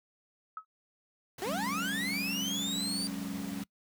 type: tone with exponential decay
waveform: sine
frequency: 1283 Hz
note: E6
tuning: 47 cents flat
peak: -33 dBFS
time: 0.57-0.65 s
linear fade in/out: 2 ms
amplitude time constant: 17 ms
type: noise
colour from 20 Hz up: pink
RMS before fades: -45 dBFS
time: 1.38-3.64 s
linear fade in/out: 5 ms
type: linear sweep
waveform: 30% pulse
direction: up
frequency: 349.2 to 4699 Hz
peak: -30 dBFS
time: 1.42-3.07 s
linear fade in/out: 0 ms
type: chord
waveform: sine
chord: F# suspended second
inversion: none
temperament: equal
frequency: 185 / 207.7 / 277.2 Hz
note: F#3 / G#3 / C#4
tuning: 0 / 0 / 0 cents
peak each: -39 dBFS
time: 1.46-3.64 s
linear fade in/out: 20 ms
effects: noise-tail reverb RT60 0.1 s tail -24 dB re dry + high-pass 100 Hz 12 dB/octave